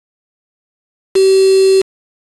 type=tone with quantisation; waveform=sine; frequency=383.8 Hz; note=G4; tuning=37 cents flat; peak=-6 dBFS; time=1.15-1.82 s; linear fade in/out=10 ms; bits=3; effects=resampled to 24000 Hz